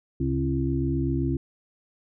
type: harmonic tone with a mistuned harmonic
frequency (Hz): 67.7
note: C#2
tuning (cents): -40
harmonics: 1 / 2 / 4 / 5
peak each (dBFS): -29 / -27 / -28 / -29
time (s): 0.2-1.37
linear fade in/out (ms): 5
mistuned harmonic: 1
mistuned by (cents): +51
effects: none